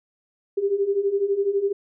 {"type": "beating tone pair", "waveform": "sine", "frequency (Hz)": [390, 402], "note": ["G4", "G4"], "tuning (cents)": [-9, 44], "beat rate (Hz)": 12, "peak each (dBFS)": [-25, -21], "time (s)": [0.57, 1.73], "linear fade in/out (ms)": 10, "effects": []}